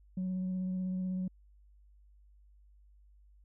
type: tone with vibrato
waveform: sine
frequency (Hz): 185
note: F#3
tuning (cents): 0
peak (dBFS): -30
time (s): 0.17-1.28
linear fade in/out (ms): 5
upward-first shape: sine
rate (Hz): 16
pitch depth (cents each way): 13
effects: tanh soft clip ceiling -30 dBFS + added 50 Hz sine -58 dBFS peak until 3.44 s